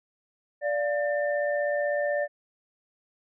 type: tone cluster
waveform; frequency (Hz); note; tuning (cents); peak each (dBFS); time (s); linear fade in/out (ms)
sine; 584 / 700 / 1792; D5 / F5 / A6; -10 / +4 / +31; -25 / -34 / -32; 0.61-2.28; 50
effects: none